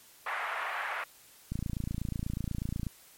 white band-pass noise, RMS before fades -35 dBFS, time 0.26-1.04 s, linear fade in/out 5 ms, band 690 to 2000 Hz, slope 24 dB/octave
click train, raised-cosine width 5 ms, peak -21 dBFS, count 39, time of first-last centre 1.52-2.868 s, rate 28.2 Hz
effects white hiss -57 dBFS RMS until 3.17 s + MP3 64 kbps

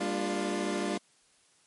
25% pulse chord, G minor seventh, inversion none, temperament equal with one note detuned, 200.2 / 233.1 / 293.7 / 349.2 Hz, G3 / Bb3 / D4 / F4, +37 / 0 / 0 / 0 cents, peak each -30 / -35 / -32 / -30 dBFS, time 0-0.98 s, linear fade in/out 10 ms, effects white hiss -65 dBFS RMS until 1.66 s + MP3 48 kbps

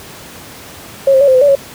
sine tone with pitch steps, 546 / 530 / 564 / 521 / 510 / 575 / 552 Hz, C#5 / C5 / C#5 / C5 / C5 / D5 / C#5, -26 / +22 / +30 / -7 / -44 / -37 / -7 cents, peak -5 dBFS, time 1.07-1.553 s, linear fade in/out 5 ms, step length 69 ms, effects pink hiss -33 dBFS RMS until 1.74 s + high-pass 80 Hz 12 dB/octave

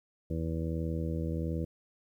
harmonic tone, 81.3 Hz, E2, 23 cents flat, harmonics 1 / 2 / 3 / 4 / 5 / 6 / 7, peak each -34 / -35 / -41 / -39 / -49 / -41 / -47 dBFS, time 0.3-1.65 s, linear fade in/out 5 ms, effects 11-bit

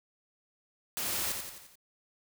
white noise with echo, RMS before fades -34 dBFS, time 0.97-1.32 s, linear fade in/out 0 ms, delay 87 ms, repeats 5, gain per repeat -5 dB, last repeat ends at 1.755 s, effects none

